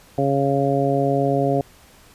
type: harmonic tone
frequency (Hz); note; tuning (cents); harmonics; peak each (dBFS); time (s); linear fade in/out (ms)
138.59; C#3; 0; 1 / 2 / 3 / 4 / 5; -23 / -23 / -23 / -23 / -23; 0.18-1.61; 2
effects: pink hiss -50 dBFS RMS until 2.14 s + resampled to 32000 Hz